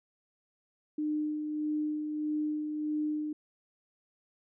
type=tone with tremolo; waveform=sine; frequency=302.9 Hz; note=D#4; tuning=46 cents flat; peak=-28 dBFS; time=0.98-3.33 s; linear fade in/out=5 ms; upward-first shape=sine; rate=1.6 Hz; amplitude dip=40%; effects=none